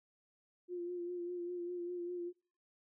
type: tone with vibrato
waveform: sine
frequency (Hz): 351.7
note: F4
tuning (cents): +12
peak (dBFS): -38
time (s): 0.68-2.33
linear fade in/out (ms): 50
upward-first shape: sine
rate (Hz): 5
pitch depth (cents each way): 30
effects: noise-tail reverb RT60 0.5 s tail -26 dB re dry